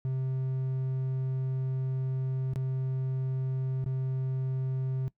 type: tone with dropouts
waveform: triangle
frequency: 131.2 Hz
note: C3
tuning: 5 cents sharp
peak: -26 dBFS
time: 0.05-5.08 s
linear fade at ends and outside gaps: 0 ms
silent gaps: 2.535-2.559 / 3.842-3.861 s
effects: noise-tail reverb RT60 0.1 s tail -20 dB re dry